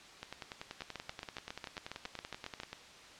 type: two click trains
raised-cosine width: 0.2 ms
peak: -24 / -23 dBFS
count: 27 / 14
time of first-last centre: 0.23-2.73 / 0.82-2.601 s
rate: 10.4 / 7.3 Hz
effects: white hiss -54 dBFS RMS until 3.19 s + low-pass 5000 Hz 12 dB/octave